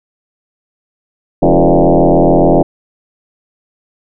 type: tone with frequency modulation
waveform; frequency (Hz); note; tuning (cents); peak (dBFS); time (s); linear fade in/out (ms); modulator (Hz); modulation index
sine; 155.9; D#3; +4; -5; 1.42-2.63; 10; 87.1; 6.7
effects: none